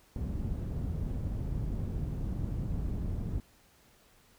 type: low-pass noise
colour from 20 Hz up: white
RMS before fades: -34 dBFS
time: 0.16-3.4 s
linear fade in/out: 2 ms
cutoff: 120 Hz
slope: 12 dB/octave
effects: pink hiss -63 dBFS RMS until 4.38 s